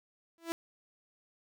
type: tone with exponential growth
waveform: sawtooth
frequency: 332.8 Hz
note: E4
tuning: 17 cents sharp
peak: -25 dBFS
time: 0.38-0.52 s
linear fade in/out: 0 ms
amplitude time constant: 30 ms
effects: none